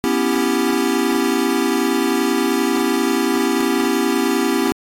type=chord; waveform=square; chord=C# half-diminished seventh; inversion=third; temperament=equal; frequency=246.9 / 277.2 / 329.6 / 392 Hz; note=B3 / C#4 / E4 / G4; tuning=0 / 0 / 0 / 0 cents; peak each=-22 dBFS; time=0.04-4.72 s; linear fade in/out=0 ms; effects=AAC 48 kbps